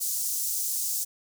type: high-pass noise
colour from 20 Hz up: pink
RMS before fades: -29 dBFS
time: 0-1.05 s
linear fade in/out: 20 ms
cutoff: 6200 Hz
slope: 24 dB/octave
effects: none